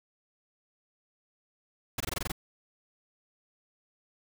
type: noise bursts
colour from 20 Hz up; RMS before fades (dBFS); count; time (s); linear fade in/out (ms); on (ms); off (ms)
pink; -32; 8; 1.98-2.319; 5; 24; 21
effects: none